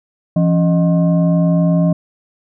sine tone with frequency modulation, 170 Hz, F3, 46 cents flat, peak -10 dBFS, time 0.36-1.93 s, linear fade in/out 5 ms, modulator 448 Hz, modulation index 0.66, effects none

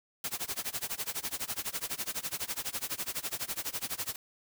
white noise with tremolo, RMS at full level -33 dBFS, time 0.24-4.16 s, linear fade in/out 2 ms, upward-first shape sine, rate 12 Hz, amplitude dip 95%, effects none

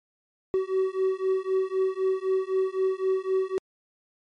triangle beating tone pair, 377.1 / 381 Hz, F#4 / G4, +33 / -49 cents, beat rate 3.9 Hz, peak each -24 dBFS, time 0.54-3.58 s, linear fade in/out 0 ms, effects MP3 48 kbps

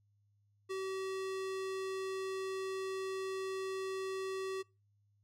square tone with low-pass filter, 382 Hz, G4, 45 cents flat, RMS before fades -39 dBFS, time 0.69-4.63 s, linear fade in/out 20 ms, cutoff 9600 Hz, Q 0.59, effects noise-tail reverb RT60 0.3 s tail -26 dB re dry + added 102 Hz sine -70 dBFS peak until 5.23 s

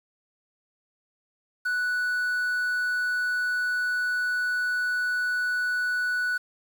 triangle tone with quantisation, 1480 Hz, F#6, in tune, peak -22 dBFS, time 1.65-6.38 s, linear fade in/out 10 ms, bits 8, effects none

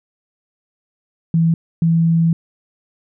sine tone pair in turn, 164.81 / 165.45 Hz, E3 / E3, 0 / +7 cents, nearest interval unison, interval 7 cents, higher second, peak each -11 dBFS, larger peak neither, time 1.34-1.54 / 1.82-2.33 s, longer second, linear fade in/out 2 ms, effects none

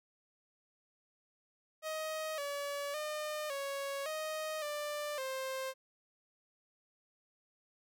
sawtooth tone with pitch steps, 628 / 570 / 607 / 555 / 624 / 592 / 527 Hz, D#5 / C#5 / D#5 / C#5 / D#5 / D5 / C5, +16 / +48 / -43 / +2 / +5 / +14 / +12 cents, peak -33 dBFS, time 1.82-5.74 s, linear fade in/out 50 ms, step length 560 ms, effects none

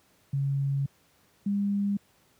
sine tone pair in turn, 138.6 / 201.3 Hz, C#3 / G3, 0 / +46 cents, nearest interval tritone, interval 646 cents, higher second, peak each -24 dBFS, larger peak neither, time 0.33-0.86 / 1.46-1.97 s, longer first, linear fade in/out 5 ms, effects pink hiss -64 dBFS RMS until 2.39 s + high-pass 80 Hz 12 dB/octave

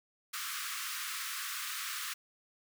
pink high-pass noise, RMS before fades -39 dBFS, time 0.33-2.14 s, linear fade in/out 10 ms, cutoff 1100 Hz, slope 96 dB/octave, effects none

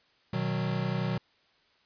square chord, B major, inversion none, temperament equal with one note detuned, 123.47 / 155.56 / 185.85 Hz, B2 / D#3 / F#3, 0 / 0 / +8 cents, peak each -33 / -34 / -33 dBFS, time 0.33-1.18 s, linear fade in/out 5 ms, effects white hiss -66 dBFS RMS until 1.85 s + resampled to 11025 Hz

